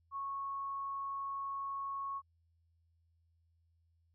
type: tone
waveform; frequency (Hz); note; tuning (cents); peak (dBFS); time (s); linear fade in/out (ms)
sine; 1102; C#6; -11; -37; 0.11-2.22; 50
effects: added 83 Hz sine -70 dBFS peak until 4.14 s